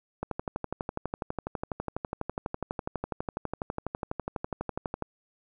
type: click train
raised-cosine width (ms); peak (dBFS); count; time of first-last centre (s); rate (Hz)
1; -17; 59; 0.23-5.023; 12.1
effects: none